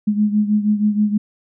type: beating tone pair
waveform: sine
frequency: 208.5 / 214.8 Hz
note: G#3 / A3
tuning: +7 / -41 cents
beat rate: 6.3 Hz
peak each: -15 / -20 dBFS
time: 0.07-1.18 s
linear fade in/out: 10 ms
effects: none